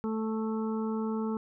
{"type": "harmonic tone", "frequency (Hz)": 220, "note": "A3", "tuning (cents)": 0, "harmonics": [1, 2, 4, 5, 6], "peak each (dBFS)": [-30, -35, -42, -46, -45], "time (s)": [0.04, 1.37], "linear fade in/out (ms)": 0, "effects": []}